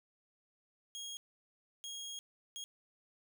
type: tone bursts at uneven times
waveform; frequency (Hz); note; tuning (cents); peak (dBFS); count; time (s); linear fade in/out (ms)
25% pulse; 3277; G#7; -24; -39; 3; 0.95-1.17 / 1.84-2.19 / 2.56-2.64; 0
effects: none